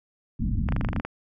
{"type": "low-pass noise", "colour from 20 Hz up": "pink", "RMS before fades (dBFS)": -26, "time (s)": [0.39, 1.01], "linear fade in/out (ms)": 10, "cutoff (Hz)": 250, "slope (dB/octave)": 48}
{"type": "clicks", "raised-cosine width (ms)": 0.5, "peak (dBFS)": -16, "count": 10, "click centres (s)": [0.688, 0.723, 0.764, 0.811, 0.848, 0.888, 0.931, 0.963, 0.999, 1.05]}
{"effects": []}